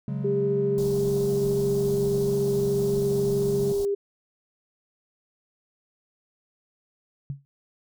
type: chord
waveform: triangle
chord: C# suspended fourth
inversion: none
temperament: just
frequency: 138.59 / 184.79 / 207.9 Hz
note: C#3 / F#3 / G#3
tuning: 0 / -2 / +2 cents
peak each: -27 / -32 / -31 dBFS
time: 0.08-3.72 s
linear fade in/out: 2 ms
type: tone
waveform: sine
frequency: 401.6 Hz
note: G4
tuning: 42 cents sharp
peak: -22 dBFS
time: 0.24-3.95 s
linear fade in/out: 10 ms
type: band-stop noise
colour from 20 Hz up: pink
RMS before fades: -39 dBFS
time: 0.78-3.85 s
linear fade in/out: 0 ms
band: 860 to 4200 Hz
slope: 24 dB/octave
type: tone with exponential decay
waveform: sine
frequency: 139.3 Hz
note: C#3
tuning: 9 cents sharp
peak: -25 dBFS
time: 7.3-7.45 s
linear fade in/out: 0 ms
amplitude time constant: 31 ms
effects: none